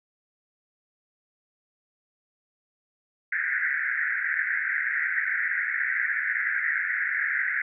pink band-pass noise, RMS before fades -27 dBFS, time 3.32-7.62 s, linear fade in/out 5 ms, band 1500 to 2100 Hz, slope 96 dB/octave, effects none

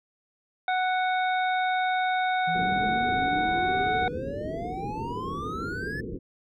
harmonic tone, 740 Hz, F#5, in tune, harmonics 1 / 2 / 3 / 5, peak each -24 / -30 / -34 / -38 dBFS, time 0.68-4.08 s, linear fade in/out 2 ms
triangle exponential sweep, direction up, 162.6 to 1760 Hz, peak -31 dBFS, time 2.47-6.01 s, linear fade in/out 10 ms
white low-pass noise, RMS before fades -35 dBFS, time 2.54-6.19 s, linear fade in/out 20 ms, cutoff 480 Hz, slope 96 dB/octave
effects none

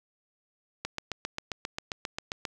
click train, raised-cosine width 0.2 ms, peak -15 dBFS, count 13, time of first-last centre 0.85-2.452 s, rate 7.49 Hz, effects none

